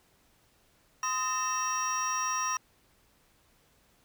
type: tone cluster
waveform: triangle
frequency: 1032 / 1257 / 1819 / 2646 / 5700 Hz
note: C6 / D#6 / A#6 / E7 / F8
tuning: -24 / +17 / -43 / +6 / +34 cents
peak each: -31 / -32 / -38 / -39 / -32 dBFS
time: 1.03-2.57 s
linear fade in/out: 2 ms
effects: pink hiss -66 dBFS RMS until 4.04 s